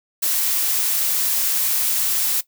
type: noise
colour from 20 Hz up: blue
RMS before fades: -20 dBFS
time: 0.22-2.41 s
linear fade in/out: 10 ms
effects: noise-tail reverb RT60 0.1 s tail -17 dB re dry